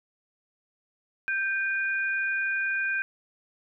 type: tone pair together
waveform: sine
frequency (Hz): 1568 / 2447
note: G6 / D#7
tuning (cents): 0 / -29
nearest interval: minor sixth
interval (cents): 771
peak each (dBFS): -26 / -31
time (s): 1.28-3.02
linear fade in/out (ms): 0
effects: none